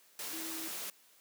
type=tone in noise; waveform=sine; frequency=323.5 Hz; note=E4; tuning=32 cents flat; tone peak=-44 dBFS; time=0.33-0.68 s; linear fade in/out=2 ms; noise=white; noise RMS=-41 dBFS; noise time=0.19-0.9 s; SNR=-6 dB; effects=white hiss -64 dBFS RMS until 1.2 s + high-pass 200 Hz 12 dB/octave